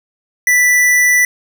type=tone; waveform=square; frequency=1975.5 Hz; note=B6; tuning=in tune; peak=-9 dBFS; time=0.47-1.25 s; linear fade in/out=2 ms; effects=none